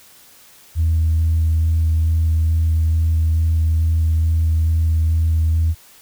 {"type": "tone with vibrato", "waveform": "sine", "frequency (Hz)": 80.8, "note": "E2", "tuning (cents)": -34, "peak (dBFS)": -12, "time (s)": [0.75, 5.75], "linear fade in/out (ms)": 50, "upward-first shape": "square", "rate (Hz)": 2.3, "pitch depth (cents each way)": 9, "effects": ["tanh soft clip ceiling -10 dBFS", "white hiss -47 dBFS RMS until 6.01 s"]}